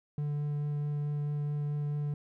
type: tone with vibrato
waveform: triangle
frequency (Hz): 146.83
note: D3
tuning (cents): 0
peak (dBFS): -28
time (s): 0.18-2.14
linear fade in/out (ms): 2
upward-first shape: triangle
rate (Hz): 4.6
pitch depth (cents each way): 9
effects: none